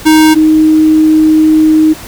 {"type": "tone pair in turn", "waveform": ["square", "sine"], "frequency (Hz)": [312.5, 312.5], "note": ["D#4", "D#4"], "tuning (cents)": [8, 8], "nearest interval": "unison", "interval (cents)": 0, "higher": "neither", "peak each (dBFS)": -3, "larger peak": "neither", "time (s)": [[0.05, 0.35], [0.35, 1.94]], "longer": "second", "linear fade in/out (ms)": 20, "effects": ["pink hiss -28 dBFS RMS until 2.07 s"]}